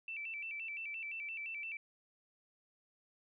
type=tone with vibrato; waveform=sine; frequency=2489 Hz; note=D#7; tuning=in tune; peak=-40 dBFS; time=0.08-1.77 s; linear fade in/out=2 ms; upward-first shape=square; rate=5.8 Hz; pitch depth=120 cents each way; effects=none